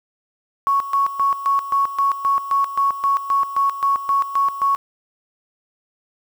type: tone with tremolo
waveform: sine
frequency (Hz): 1108.7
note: C#6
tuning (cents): 0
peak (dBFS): -14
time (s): 0.67-4.76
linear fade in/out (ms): 0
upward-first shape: square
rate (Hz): 3.8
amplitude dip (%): 75
effects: 7-bit